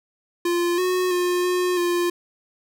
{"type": "tone with pitch steps", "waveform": "square", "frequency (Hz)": [347.5, 366, 356.8, 360, 349.8], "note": ["F4", "F#4", "F4", "F#4", "F4"], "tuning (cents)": [-9, -19, 37, -47, 3], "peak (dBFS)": -20, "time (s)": [0.45, 2.1], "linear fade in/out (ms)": 5, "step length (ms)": 330, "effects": []}